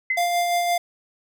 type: tone with exponential decay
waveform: sine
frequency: 2052 Hz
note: C7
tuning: 34 cents flat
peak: -17 dBFS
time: 0.1-0.35 s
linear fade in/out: 5 ms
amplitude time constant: 54 ms
type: tone with tremolo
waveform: square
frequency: 698.5 Hz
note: F5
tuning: in tune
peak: -19 dBFS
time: 0.17-0.78 s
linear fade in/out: 5 ms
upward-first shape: sine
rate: 5.8 Hz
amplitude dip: 30%
effects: none